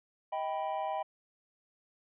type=chord; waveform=triangle; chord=Eb augmented; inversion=none; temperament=equal with one note detuned; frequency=632 / 784 / 987.8 Hz; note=Eb5 / G5 / B5; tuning=+27 / 0 / 0 cents; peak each=-35 / -33 / -37 dBFS; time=0.32-1.03 s; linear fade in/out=10 ms; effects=resampled to 8000 Hz